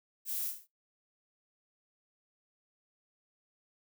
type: noise with echo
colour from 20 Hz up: violet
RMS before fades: -37 dBFS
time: 0.25-0.52 s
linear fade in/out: 50 ms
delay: 26 ms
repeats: 6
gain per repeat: -4 dB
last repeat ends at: 0.676 s
effects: noise-tail reverb RT60 0.2 s tail -23 dB re dry